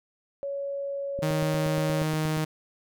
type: tone with pitch glide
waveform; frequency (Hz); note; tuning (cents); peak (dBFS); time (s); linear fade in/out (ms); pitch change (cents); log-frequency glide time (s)
sine; 559 to 555.5; C#5 to C#5; +14 to +4; -29; 0.43-2.03; 0; -10; 0.7-1.82
type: click train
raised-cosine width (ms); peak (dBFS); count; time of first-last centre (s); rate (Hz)
3; -24; 11; 1.19-2.372; 8.46
type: tone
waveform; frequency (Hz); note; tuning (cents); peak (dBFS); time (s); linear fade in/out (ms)
sawtooth; 155.9; D#3; +4; -21; 1.22-2.45; 10
effects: none